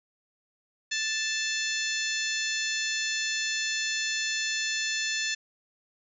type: harmonic tone with a mistuned harmonic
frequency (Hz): 880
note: A5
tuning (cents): 0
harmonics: 2 / 3 / 4 / 5 / 6 / 7 / 8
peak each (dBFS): -32 / -34 / -35 / -36 / -37 / -37 / -38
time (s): 0.91-5.35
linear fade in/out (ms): 10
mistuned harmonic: 5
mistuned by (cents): -44
effects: none